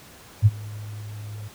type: tone with ADSR envelope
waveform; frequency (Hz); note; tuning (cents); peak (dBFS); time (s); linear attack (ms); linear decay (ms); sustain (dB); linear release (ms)
sine; 105.5; G#2; +28; -8; 0.42-1.49; 39; 36; -24; 19
effects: pink hiss -47 dBFS RMS until 1.54 s + high-pass 60 Hz 12 dB/octave